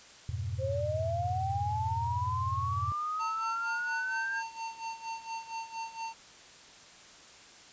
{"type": "chord", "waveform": "sine", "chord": "F diminished", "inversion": "none", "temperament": "equal", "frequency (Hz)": [87.31, 103.83, 123.47], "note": ["F2", "Ab2", "Cb3"], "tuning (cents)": [0, 0, 0], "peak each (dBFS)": [-36, -36, -38], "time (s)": [0.29, 2.92], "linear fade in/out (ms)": 0}
{"type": "linear sweep", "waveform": "sine", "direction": "up", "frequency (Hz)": [519, 1619], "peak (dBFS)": -31, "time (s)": [0.58, 4.43], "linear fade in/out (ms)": 50}
{"type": "tone with tremolo", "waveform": "square", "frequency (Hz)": 906, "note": "A#5", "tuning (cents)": -50, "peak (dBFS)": -35, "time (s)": [3.19, 6.14], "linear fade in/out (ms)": 20, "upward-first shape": "sine", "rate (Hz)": 4.3, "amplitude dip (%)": 80}
{"effects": ["white hiss -53 dBFS RMS until 7.72 s", "resampled to 16000 Hz"]}